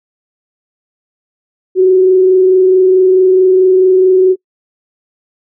sine tone with frequency modulation, 373 Hz, F#4, 14 cents sharp, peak -4 dBFS, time 1.75-4.36 s, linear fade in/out 50 ms, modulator 24.6 Hz, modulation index 0.25, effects noise-tail reverb RT60 0.1 s tail -25 dB re dry

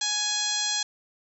harmonic tone with a mistuned harmonic, 835 Hz, G#5, 9 cents sharp, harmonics 1 / 2 / 3 / 4 / 5 / 6 / 7 / 8 / 9, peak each -38 / -36 / -40 / -31 / -30 / -36 / -33 / -33 / -34 dBFS, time 0.01-0.83 s, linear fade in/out 5 ms, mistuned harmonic 8, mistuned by -26 cents, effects none

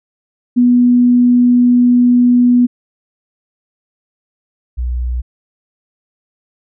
sine tone pair in turn, 244.8 / 61.2 Hz, B3 / B1, -15 / -15 cents, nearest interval 2 octaves, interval 2400 cents, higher first, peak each -6 / -15 dBFS, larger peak first, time 0.56-2.67 / 4.77-5.22 s, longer first, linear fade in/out 20 ms, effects none

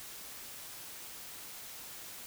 silence, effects white hiss -47 dBFS RMS until 2.26 s

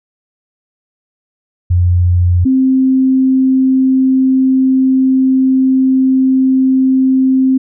sine tone pair in turn, 88.6 / 262.3 Hz, F2 / C4, +25 / +4 cents, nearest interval octave + perfect fifth, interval 1879 cents, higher second, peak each -7 dBFS, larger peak neither, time 1.7-2.45 / 2.45-7.58 s, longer second, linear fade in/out 10 ms, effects none

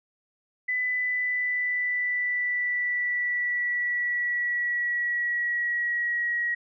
sine tone with pitch glide, 2000 to 1904.2 Hz, B6 to A#6, +21 to +36 cents, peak -24 dBFS, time 0.68-6.55 s, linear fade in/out 10 ms, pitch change -85 cents, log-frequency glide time 0.82-6.32 s, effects none

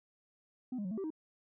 sine tone with pitch steps, 253.4 / 205.2 / 183.1 / 220.2 / 388.3 / 313.9 Hz, B3 / G#3 / F#3 / A3 / G4 / D#4, +45 / -21 / -18 / +2 / -16 / +15 cents, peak -33 dBFS, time 0.72-1.104 s, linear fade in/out 5 ms, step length 64 ms, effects tanh soft clip ceiling -34 dBFS

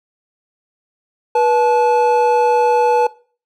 triangle tone pair together, 485.7 / 865.4 Hz, B4 / A5, -29 / -29 cents, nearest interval minor seventh, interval 1000 cents, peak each -12 dBFS, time 1.35-3.07 s, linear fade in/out 5 ms, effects noise-tail reverb RT60 0.4 s tail -20 dB re dry

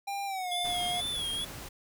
square tone with pitch glide, 798 to 710.9 Hz, G5 to F5, +31 to +31 cents, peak -33 dBFS, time 0.07-1.01 s, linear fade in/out 10 ms, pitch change -200 cents, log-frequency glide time 0.26-0.51 s
square tone with vibrato, 3375 Hz, G#7, 27 cents sharp, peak -32 dBFS, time 0.51-1.45 s, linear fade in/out 10 ms, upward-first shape sine, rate 2.2 Hz, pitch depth 79 cents each way
pink noise, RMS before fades -43 dBFS, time 0.64-1.69 s, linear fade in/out 10 ms
effects none

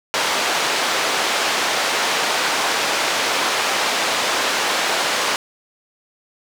pink band-pass noise, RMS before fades -20 dBFS, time 0.14-5.36 s, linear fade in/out 0 ms, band 570 to 6000 Hz, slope 12 dB/octave, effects none

